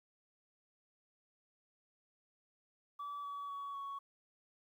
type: tone with pitch steps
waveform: sine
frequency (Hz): 1151 / 1138.4 / 1126 / 1113.7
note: D6 / C#6 / C#6 / C#6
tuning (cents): -35 / +46 / +27 / +8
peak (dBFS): -39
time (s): 2.99-3.99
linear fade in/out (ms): 10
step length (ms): 250
effects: tanh soft clip ceiling -39 dBFS + 12-bit